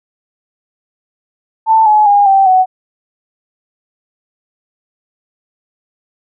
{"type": "tone with pitch steps", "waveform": "sine", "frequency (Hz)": [887, 849.4, 813.4, 778.9, 745.9], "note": ["A5", "G#5", "G#5", "G5", "F#5"], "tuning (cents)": [14, 39, -36, -11, 14], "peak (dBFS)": -5, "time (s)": [1.66, 2.66], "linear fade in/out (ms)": 50, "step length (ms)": 200, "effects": []}